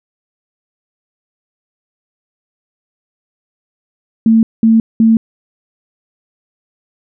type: tone bursts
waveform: sine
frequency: 224.5 Hz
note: A3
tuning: 35 cents sharp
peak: -5 dBFS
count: 3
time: 4.26-5.17 s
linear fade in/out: 2 ms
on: 170 ms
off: 200 ms
effects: none